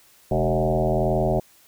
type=tone with frequency modulation; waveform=sine; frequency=378 Hz; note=F#4; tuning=37 cents sharp; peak=-18 dBFS; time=0.31-1.4 s; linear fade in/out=5 ms; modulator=81.8 Hz; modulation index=4.2; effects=white hiss -55 dBFS RMS until 1.67 s